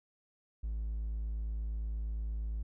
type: tone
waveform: triangle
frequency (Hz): 54.3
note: A1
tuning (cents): -22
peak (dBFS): -31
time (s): 0.63-2.63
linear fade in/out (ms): 10
effects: tanh soft clip ceiling -27 dBFS